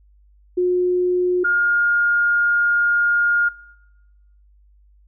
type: tone pair in turn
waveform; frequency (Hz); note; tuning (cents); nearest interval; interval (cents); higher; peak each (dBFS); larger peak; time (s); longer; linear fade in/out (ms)
sine; 360 / 1418.5; F#4 / F6; -47 / +27; 2 octaves; 2374; second; -15; neither; 0.57-1.44 / 1.44-3.49; second; 10
effects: noise-tail reverb RT60 1.0 s tail -21 dB re dry + added 50 Hz sine -50 dBFS peak until 5.07 s